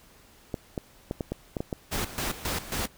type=clicks; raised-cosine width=2 ms; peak=-16 dBFS; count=8; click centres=0.542 / 0.778 / 1.111 / 1.208 / 1.32 / 1.568 / 1.605 / 1.728 s
type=noise with tremolo; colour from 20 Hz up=pink; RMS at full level=-30 dBFS; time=1.91-2.88 s; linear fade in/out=20 ms; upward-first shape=square; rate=3.7 Hz; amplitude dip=75%
effects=pink hiss -56 dBFS RMS until 2.97 s